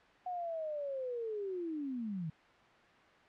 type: linear sweep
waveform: sine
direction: down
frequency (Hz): 736 to 150.8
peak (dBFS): -36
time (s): 0.26-2.3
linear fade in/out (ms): 5
effects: white hiss -61 dBFS RMS until 3.28 s + low-pass 2000 Hz 12 dB/octave